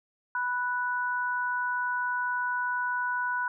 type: tone pair together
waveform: sine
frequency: 987.8 / 1480 Hz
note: B5 / F#6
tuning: 0 / 0 cents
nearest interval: perfect fifth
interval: 700 cents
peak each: -30 / -29 dBFS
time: 0.35-3.48 s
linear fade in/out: 2 ms
effects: none